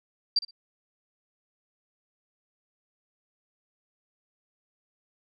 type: tone with echo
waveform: sine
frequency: 4699 Hz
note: D8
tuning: in tune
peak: -19 dBFS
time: 0.36-0.39 s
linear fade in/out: 5 ms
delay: 60 ms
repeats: 2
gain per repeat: -15 dB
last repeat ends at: 0.51 s
effects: none